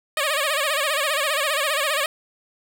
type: tone with vibrato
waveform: 10% pulse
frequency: 587.3 Hz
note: D5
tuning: in tune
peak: -12 dBFS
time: 0.17-2.06 s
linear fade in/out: 2 ms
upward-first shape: sine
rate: 15 Hz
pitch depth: 130 cents each way
effects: none